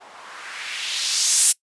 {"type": "noise with low-pass filter sweep", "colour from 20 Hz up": "violet", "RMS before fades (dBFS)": -23, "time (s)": [0, 1.53], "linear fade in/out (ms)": 20, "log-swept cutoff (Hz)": [700, 9600], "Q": 1.7, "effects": ["noise-tail reverb RT60 0.1 s tail -22 dB re dry", "resampled to 24000 Hz"]}